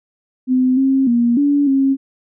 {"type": "tone with pitch steps", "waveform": "sine", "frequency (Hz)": [255.8, 267.8, 237.3, 286.3, 270.8], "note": ["C4", "C4", "A#3", "D4", "C#4"], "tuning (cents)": [-39, 40, 31, -44, -40], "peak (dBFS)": -11, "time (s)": [0.47, 1.97], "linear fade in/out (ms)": 50, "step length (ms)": 300, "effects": []}